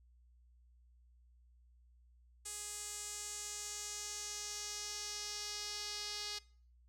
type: tone with band-pass filter sweep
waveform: sawtooth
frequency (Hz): 415.3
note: G#4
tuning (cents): 0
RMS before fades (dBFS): -44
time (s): 2.45-6.39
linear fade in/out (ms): 10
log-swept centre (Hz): 8100 to 4800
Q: 2.9
effects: noise-tail reverb RT60 0.5 s tail -22 dB re dry + added 60 Hz sine -63 dBFS peak until 6.88 s